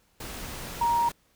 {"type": "tone in noise", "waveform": "sine", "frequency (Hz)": 940, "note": "A#5", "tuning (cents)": 14, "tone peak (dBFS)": -21, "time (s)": [0.81, 1.09], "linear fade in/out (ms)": 5, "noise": "pink", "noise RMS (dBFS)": -38, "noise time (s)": [0.2, 1.12], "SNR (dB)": 14, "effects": ["pink hiss -66 dBFS RMS until 1.35 s"]}